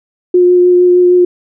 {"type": "tone with vibrato", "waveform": "sine", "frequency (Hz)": 358, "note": "F4", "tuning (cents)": 43, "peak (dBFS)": -4, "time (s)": [0.34, 1.25], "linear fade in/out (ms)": 5, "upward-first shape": "triangle", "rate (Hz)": 6.5, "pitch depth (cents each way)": 14, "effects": []}